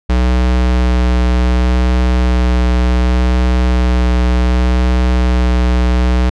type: tone with vibrato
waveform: square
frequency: 61.74 Hz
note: B1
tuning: in tune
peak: -10 dBFS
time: 0.09-6.3 s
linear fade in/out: 10 ms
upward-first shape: sine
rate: 0.67 Hz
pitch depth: 11 cents each way
effects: low-pass 5000 Hz 12 dB/octave